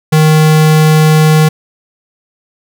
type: tone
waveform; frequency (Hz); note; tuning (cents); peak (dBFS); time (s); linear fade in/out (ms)
square; 155.56; D#3; 0; -5; 0.12-1.49; 10
effects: none